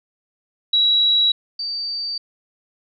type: tone pair in turn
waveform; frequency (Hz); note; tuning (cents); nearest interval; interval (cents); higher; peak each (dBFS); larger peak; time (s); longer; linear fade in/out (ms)
sine; 3889 / 4625; B7 / D8; -27 / -27; minor third; 300; second; -13 / -23; first; 0.73-1.32 / 1.59-2.18; neither; 5
effects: none